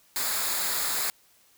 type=noise with comb filter; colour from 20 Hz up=white; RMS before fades=-28 dBFS; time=0.16-1.1 s; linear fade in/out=0 ms; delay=0.34 ms; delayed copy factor=-0.6; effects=white hiss -61 dBFS RMS until 1.57 s